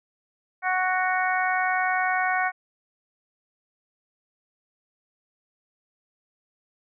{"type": "harmonic tone", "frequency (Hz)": 370, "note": "F#4", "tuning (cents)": 0, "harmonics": [2, 3, 4, 5, 6], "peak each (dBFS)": [-25, -30, -27, -29, -31], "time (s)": [0.62, 2.52], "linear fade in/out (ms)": 50, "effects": []}